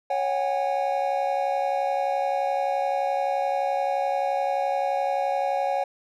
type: chord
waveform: triangle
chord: C# suspended fourth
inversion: none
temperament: equal with one note detuned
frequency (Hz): 554.4 / 740 / 811.6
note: C#5 / F#5 / G#5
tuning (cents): 0 / 0 / -40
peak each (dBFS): -25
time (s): 0.1-5.84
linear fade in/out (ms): 5
effects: none